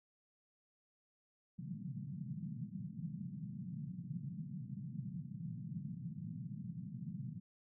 white band-pass noise, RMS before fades -45 dBFS, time 1.58-7.4 s, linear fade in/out 10 ms, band 120 to 200 Hz, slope 48 dB/octave, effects none

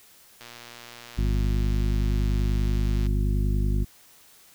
click train, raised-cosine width 0.2 ms, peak -25 dBFS, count 317, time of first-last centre 0.41-3.065 s, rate 119 Hz
harmonic tone, 50.5 Hz, G#1, 48 cents flat, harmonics 1 / 2 / 3 / 4 / 5 / 7, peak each -22 / -28 / -32 / -34 / -36 / -39 dBFS, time 1.17-3.85 s, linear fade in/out 20 ms
effects white hiss -54 dBFS RMS until 4.54 s

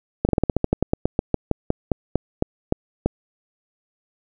slowing click train, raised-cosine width 2 ms, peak -4 dBFS, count 21, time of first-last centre 0.25-3.06 s, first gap 39 ms, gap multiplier 1.12, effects none

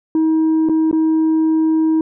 sine tone with dropouts, 318.1 Hz, D#4, 38 cents sharp, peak -9 dBFS, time 0.15-2.01 s, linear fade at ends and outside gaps 2 ms, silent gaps 0.688-0.695 / 0.913-0.928 s, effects tanh soft clip ceiling -11 dBFS

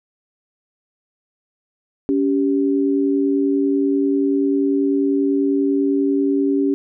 sine tone pair together, 280.8 / 391 Hz, C#4 / G4, +22 / -4 cents, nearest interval tritone, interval 574 cents, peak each -16 / -20 dBFS, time 2.09-6.74 s, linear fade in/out 0 ms, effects none

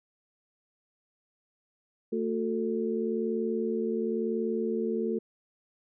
sine tone cluster, 223.9 / 364.3 / 445.3 Hz, A3 / F#4 / A4, +30 / -27 / +21 cents, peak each -31 / -32 / -31 dBFS, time 2.12-5.19 s, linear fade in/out 10 ms, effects none

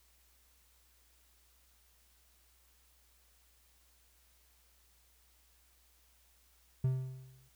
triangle tone with exponential decay, 130 Hz, C3, 11 cents flat, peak -24 dBFS, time 6.84-7.49 s, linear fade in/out 5 ms, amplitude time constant 140 ms, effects added 60 Hz sine -69 dBFS peak until 7.55 s + white hiss -69 dBFS RMS until 7.55 s

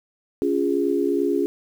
sine tone cluster, 281.1 / 350 / 412.6 Hz, C#4 / F4 / G#4, +24 / +4 / -11 cents, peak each -23 dBFS, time 0.42-1.46 s, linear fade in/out 0 ms, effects 8-bit

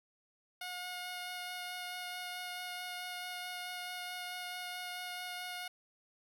10% pulse tone with vibrato, 721 Hz, F#5, 45 cents flat, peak -32 dBFS, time 0.61-5.68 s, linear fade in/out 5 ms, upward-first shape sine, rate 4.6 Hz, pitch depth 9 cents each way, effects none

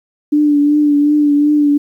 sine tone with vibrato, 293.7 Hz, D4, in tune, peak -8 dBFS, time 0.32-1.78 s, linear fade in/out 10 ms, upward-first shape triangle, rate 2.7 Hz, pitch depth 37 cents each way, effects 8-bit

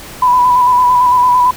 sine tone with vibrato, 992 Hz, B5, 7 cents sharp, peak -6 dBFS, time 0.22-1.51 s, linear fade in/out 5 ms, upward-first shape square, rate 8.9 Hz, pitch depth 23 cents each way, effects pink hiss -31 dBFS RMS until 1.56 s

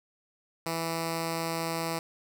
5% pulse tone with notch filter, 164.81 Hz, E3, in tune, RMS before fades -32 dBFS, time 0.66-1.99 s, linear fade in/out 2 ms, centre 1600 Hz, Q 1.8, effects none

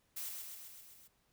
blue noise with echo, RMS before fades -42 dBFS, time 0.16-0.3 s, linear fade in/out 10 ms, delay 130 ms, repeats 6, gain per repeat -3 dB, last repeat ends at 1.08 s, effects pink hiss -75 dBFS RMS until 1.32 s

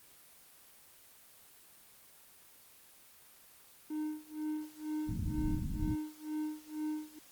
triangle tone with tremolo, 306.4 Hz, D#4, 27 cents flat, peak -31 dBFS, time 3.9-7.19 s, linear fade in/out 5 ms, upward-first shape sine, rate 2.1 Hz, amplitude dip 95%
pink low-pass noise, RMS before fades -36 dBFS, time 5.07-5.96 s, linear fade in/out 20 ms, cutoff 260 Hz, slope 48 dB/octave
effects white hiss -59 dBFS RMS until 7.31 s + Opus 24 kbps

